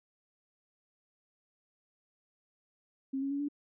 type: tone with pitch steps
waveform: sine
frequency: 268.7 / 275.3 / 282.1 / 289 Hz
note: C4 / C#4 / C#4 / D4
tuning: +46 / -12 / +30 / -28 cents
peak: -31 dBFS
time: 3.13-3.486 s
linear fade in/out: 10 ms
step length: 89 ms
effects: none